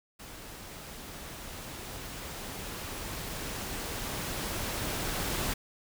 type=noise with level ramp; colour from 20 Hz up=pink; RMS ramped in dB=-46 to -32 dBFS; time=0.19-5.54 s; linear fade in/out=10 ms; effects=none